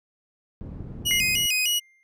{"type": "low-pass noise", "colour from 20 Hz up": "white", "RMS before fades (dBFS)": -37, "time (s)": [0.61, 1.46], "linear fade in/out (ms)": 0, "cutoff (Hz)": 170, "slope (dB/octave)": 12}
{"type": "tone with vibrato", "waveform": "sawtooth", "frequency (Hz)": 2700, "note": "E7", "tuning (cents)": 41, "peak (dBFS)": -18, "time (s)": [1.05, 1.8], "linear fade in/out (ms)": 20, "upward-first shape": "square", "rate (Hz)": 3.3, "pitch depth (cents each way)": 130}
{"type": "tone with exponential decay", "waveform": "triangle", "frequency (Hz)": 2100, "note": "C7", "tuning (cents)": 6, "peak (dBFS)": -20, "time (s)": [1.11, 2.03], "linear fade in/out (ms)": 0, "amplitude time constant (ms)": 200}
{"effects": []}